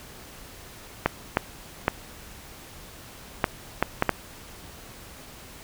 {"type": "clicks", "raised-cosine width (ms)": 0.5, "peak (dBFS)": -4, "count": 7, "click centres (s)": [1.06, 1.371, 1.881, 3.442, 3.826, 4.024, 4.093], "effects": ["pink hiss -45 dBFS RMS until 5.63 s"]}